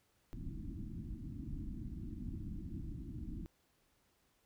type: low-pass noise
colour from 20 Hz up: pink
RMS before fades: -44 dBFS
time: 0.33-3.46 s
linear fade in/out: 0 ms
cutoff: 330 Hz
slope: 96 dB/octave
effects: pink hiss -75 dBFS RMS until 4.45 s